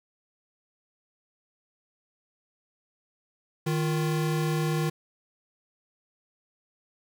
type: tone pair together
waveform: square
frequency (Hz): 155.56 / 349.2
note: D#3 / F4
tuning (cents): 0 / 0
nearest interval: octave + major second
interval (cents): 1400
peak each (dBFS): -26 / -33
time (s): 3.66-4.9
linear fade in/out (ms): 10
effects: 9-bit